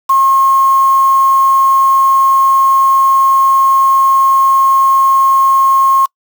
sine tone with quantisation, 1077 Hz, C6, 50 cents sharp, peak -6 dBFS, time 0.09-6.06 s, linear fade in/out 10 ms, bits 4, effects noise-tail reverb RT60 0.1 s tail -26 dB re dry

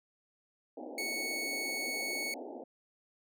pink band-pass noise, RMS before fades -44 dBFS, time 0.77-2.64 s, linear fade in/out 5 ms, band 240 to 840 Hz, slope 96 dB/octave
sawtooth tone, 2217 Hz, C#7, in tune, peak -31 dBFS, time 0.98-2.34 s, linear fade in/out 2 ms
effects none

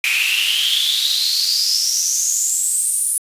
pink noise with high-pass filter sweep, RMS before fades -18 dBFS, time 0.04-3.18 s, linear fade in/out 2 ms, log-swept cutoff 2400 to 9900 Hz, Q 9.6, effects resampled to 32000 Hz

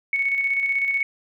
sine tone with tremolo, 2217 Hz, C#7, in tune, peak -18 dBFS, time 0.13-1.03 s, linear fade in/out 2 ms, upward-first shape square, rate 16 Hz, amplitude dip 40%, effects none

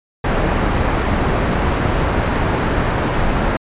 pink low-pass noise, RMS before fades -17 dBFS, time 0.24-3.57 s, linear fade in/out 5 ms, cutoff 1700 Hz, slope 12 dB/octave, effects resampled to 8000 Hz

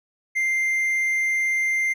triangle tone, 2094 Hz, C7, 1 cent sharp, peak -18 dBFS, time 0.35-1.94 s, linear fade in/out 20 ms, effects none

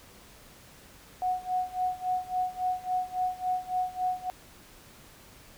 sine tone with tremolo, 735 Hz, F#5, 12 cents flat, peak -24 dBFS, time 1.22-4.3 s, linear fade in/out 0 ms, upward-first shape sine, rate 3.6 Hz, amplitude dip 90%, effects pink hiss -53 dBFS RMS until 5.57 s

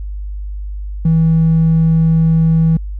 triangle tone, 162 Hz, E3, 30 cents flat, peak -5 dBFS, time 1.05-2.77 s, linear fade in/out 5 ms, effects tanh soft clip ceiling -5 dBFS + added 50 Hz sine -21 dBFS peak until 2.99 s

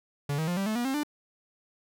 45% pulse tone with pitch steps, 143.1 / 158.78 / 176.18 / 195.48 / 216.9 / 240.7 / 267 / 296.3 Hz, D3 / D#3 / F3 / G3 / A3 / B3 / C4 / D4, -45 / +35 / +15 / -5 / -25 / -44 / +35 / +15 cents, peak -27 dBFS, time 0.29-1.034 s, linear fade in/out 5 ms, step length 93 ms, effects none

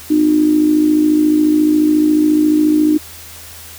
sine tone with amplitude modulation, 304.6 Hz, D#4, 37 cents flat, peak -6 dBFS, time 0.1-2.98 s, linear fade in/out 10 ms, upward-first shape sine, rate 54.2 Hz, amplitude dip 60%, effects added 82 Hz sine -41 dBFS peak until 3.78 s + white hiss -35 dBFS RMS until 3.78 s

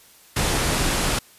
pink low-pass noise, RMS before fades -22 dBFS, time 0.36-1.19 s, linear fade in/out 5 ms, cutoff 12000 Hz, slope 48 dB/octave, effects white hiss -51 dBFS RMS until 1.38 s + resampled to 32000 Hz

